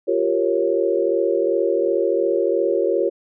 sine chord, G half-diminished seventh, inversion third, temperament equal with one note detuned, 349.2 / 392 / 466.2 / 548.3 Hz, F4 / G4 / Bb4 / Db5, 0 / 0 / 0 / -19 cents, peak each -22 dBFS, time 0.07-3.1 s, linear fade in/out 20 ms, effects none

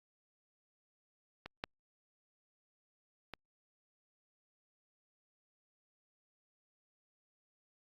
clicks, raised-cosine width 0.3 ms, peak -28 / -20 / -27 dBFS, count 3, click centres 1.46 / 1.639 / 3.337 s, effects Opus 48 kbps

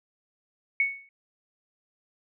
sine tone with exponential decay, 2217 Hz, C#7, in tune, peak -18 dBFS, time 0.8-1.09 s, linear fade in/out 2 ms, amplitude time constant 63 ms, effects none

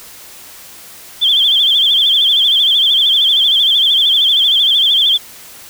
sine tone with vibrato, 3322 Hz, G#7, in tune, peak -8 dBFS, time 1.21-5.18 s, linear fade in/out 20 ms, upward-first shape sine, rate 13 Hz, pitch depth 110 cents each way, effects white hiss -36 dBFS RMS until 5.69 s

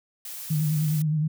blue noise, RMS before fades -37 dBFS, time 0.25-1.02 s, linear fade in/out 2 ms
sine tone with vibrato, 153.7 Hz, D#3, 21 cents flat, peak -21 dBFS, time 0.5-1.28 s, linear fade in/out 10 ms, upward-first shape sine, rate 9.7 Hz, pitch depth 49 cents each way
effects none

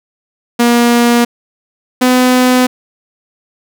sawtooth tone pair in turn, 238.1 / 252.3 Hz, A#3 / B3, +37 / +37 cents, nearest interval minor second, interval 100 cents, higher second, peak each -3 dBFS, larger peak neither, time 0.59-1.25 / 2.01-2.67 s, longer neither, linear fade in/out 10 ms, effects none

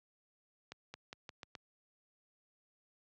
accelerating click train, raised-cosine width 0.2 ms, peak -28 dBFS, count 6, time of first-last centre 0.72-1.552 s, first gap 220 ms, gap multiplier 0.86, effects high-pass 80 Hz 12 dB/octave + low-pass 6000 Hz 12 dB/octave

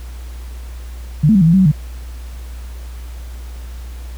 sine tone with pitch steps, 150.4 / 219.6 / 192.6 / 160.2 / 167.1 / 191.2 / 187.4 / 149.9 Hz, D3 / A3 / G3 / E3 / E3 / G3 / F#3 / D3, +42 / -3 / -30 / -49 / +24 / -43 / +22 / +36 cents, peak -7 dBFS, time 1.23-1.718 s, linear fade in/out 10 ms, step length 61 ms, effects added 60 Hz sine -27 dBFS peak until 4.17 s + pink hiss -43 dBFS RMS until 4.17 s

